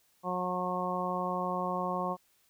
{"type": "harmonic tone", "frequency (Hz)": 181.2, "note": "F#3", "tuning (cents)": -36, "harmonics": [1, 2, 3, 4, 5, 6], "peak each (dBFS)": [-37, -40, -37, -37, -38, -35], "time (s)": [0.23, 2.17], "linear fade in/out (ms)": 50, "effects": ["white hiss -69 dBFS RMS until 2.49 s"]}